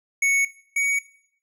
square tone pair in turn, 2217 / 2245 Hz, C#7 / C#7, 0 / +21 cents, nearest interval unison, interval 21 cents, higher second, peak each -18 / -20 dBFS, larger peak first, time 0.22-0.45 / 0.76-0.99 s, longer neither, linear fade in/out 5 ms, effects noise-tail reverb RT60 0.7 s tail -19 dB re dry + low-pass 12000 Hz 12 dB/octave

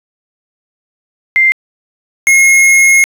sine / square tone pair in turn, 2093 / 2158 Hz, C7 / C#7, 0 / -47 cents, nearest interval minor second, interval 53 cents, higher second, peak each -5 dBFS, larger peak neither, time 1.36-1.52 / 2.27-3.04 s, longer second, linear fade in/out 0 ms, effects resampled to 32000 Hz + 7-bit

